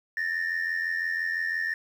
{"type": "tone pair together", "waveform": "sine", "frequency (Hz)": [1760, 1845.9], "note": ["A6", "A#6"], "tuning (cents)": [0, -18], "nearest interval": "minor second", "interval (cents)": 82, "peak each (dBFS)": -27, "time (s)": [0.17, 1.74], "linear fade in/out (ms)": 2, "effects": ["tanh soft clip ceiling -23 dBFS", "9-bit"]}